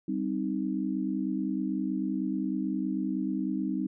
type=chord; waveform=sine; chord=C minor; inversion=second; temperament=equal with one note detuned; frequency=195.21 / 261.6 / 311.1 Hz; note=G3 / C4 / Eb4; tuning=-7 / 0 / 0 cents; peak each=-32 dBFS; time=0.08-3.87 s; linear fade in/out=5 ms; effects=none